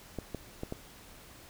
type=clicks; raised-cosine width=2 ms; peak=-22 dBFS; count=4; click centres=0.187 / 0.347 / 0.634 / 0.724 s; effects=pink hiss -53 dBFS RMS until 1.49 s